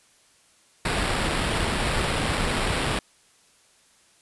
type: noise with sample-and-hold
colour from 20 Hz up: pink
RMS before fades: -25 dBFS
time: 0.85-2.99 s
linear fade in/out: 2 ms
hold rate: 6300 Hz
effects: white hiss -59 dBFS RMS until 4.21 s + resampled to 24000 Hz